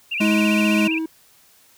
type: tone with vibrato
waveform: sine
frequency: 2572 Hz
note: E7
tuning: 43 cents flat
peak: -22 dBFS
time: 0.11-0.99 s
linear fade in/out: 10 ms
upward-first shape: sine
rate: 15 Hz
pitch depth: 160 cents each way
type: tone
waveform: square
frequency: 210 Hz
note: G#3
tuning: 19 cents sharp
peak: -18 dBFS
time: 0.2-0.88 s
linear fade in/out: 10 ms
type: tone with tremolo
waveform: triangle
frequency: 320.9 Hz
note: E4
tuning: 46 cents flat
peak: -18 dBFS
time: 0.21-1.06 s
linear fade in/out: 5 ms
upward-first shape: triangle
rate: 2 Hz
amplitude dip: 30%
effects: white hiss -54 dBFS RMS until 1.77 s